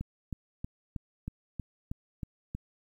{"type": "click train", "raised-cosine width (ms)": 5, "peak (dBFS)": -23, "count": 9, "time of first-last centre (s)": [0.01, 2.55], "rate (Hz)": 3.15, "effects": ["10-bit"]}